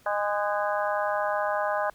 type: harmonic tone with a mistuned harmonic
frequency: 205.4 Hz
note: G#3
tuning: 19 cents flat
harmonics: 3 / 4 / 5 / 6 / 7 / 8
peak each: -28 / -30 / -32 / -34 / -35 / -36 dBFS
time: 0.06-1.9 s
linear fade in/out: 2 ms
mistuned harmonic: 7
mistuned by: +72 cents
effects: pink hiss -59 dBFS RMS until 1.94 s